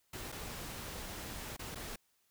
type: noise with dropouts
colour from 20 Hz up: pink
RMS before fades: -44 dBFS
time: 0.13-1.96 s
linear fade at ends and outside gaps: 5 ms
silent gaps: 0.319-0.323 / 1.566-1.592 / 1.748-1.755 s
effects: white hiss -75 dBFS RMS until 2.3 s